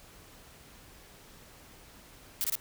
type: noise bursts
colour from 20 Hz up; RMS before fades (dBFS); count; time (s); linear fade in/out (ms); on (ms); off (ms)
blue; -30; 3; 2.41-2.554; 0; 32; 24
effects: pink hiss -54 dBFS RMS until 2.6 s